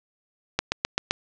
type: click train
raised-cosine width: 0.2 ms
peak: -4 dBFS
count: 5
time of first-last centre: 0.59-1.109 s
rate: 7.7 Hz
effects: low-pass 7000 Hz 12 dB/octave

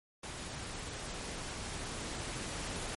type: noise with level ramp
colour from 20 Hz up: pink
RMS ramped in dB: -43 to -39 dBFS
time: 0.23-2.95 s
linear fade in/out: 5 ms
effects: MP3 48 kbps

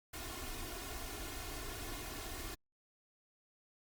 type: noise with comb filter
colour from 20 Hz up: pink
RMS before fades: -44 dBFS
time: 0.13-2.55 s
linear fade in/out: 10 ms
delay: 2.8 ms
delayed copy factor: +0.85
effects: Opus 48 kbps

